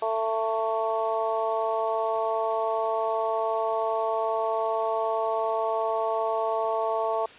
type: harmonic tone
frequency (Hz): 222.6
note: A3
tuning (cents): +20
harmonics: 2 / 3 / 4 / 5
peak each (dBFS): -30 / -27 / -30 / -32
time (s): 0.02-7.26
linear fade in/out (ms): 5
effects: white hiss -47 dBFS RMS until 7.38 s + resampled to 8000 Hz